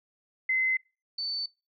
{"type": "tone pair in turn", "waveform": "sine", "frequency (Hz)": [2053, 4522], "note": ["C7", "C#8"], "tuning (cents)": [-33, 34], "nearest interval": "octave + major second", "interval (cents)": 1367, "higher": "second", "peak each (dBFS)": [-23, -30], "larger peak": "first", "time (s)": [[0.49, 0.77], [1.18, 1.46]], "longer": "neither", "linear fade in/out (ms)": 5, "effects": ["noise-tail reverb RT60 0.3 s tail -26 dB re dry"]}